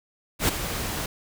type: noise with ADSR envelope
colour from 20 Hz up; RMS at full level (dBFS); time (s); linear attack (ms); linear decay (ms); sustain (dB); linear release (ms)
pink; -19; 0.39-1.06; 97; 7; -11; 4
effects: none